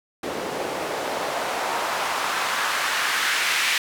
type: noise with band-pass filter sweep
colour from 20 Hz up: white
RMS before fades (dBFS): -25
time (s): 0.23-3.78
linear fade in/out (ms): 2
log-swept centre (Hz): 390 to 2200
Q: 1.3
effects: none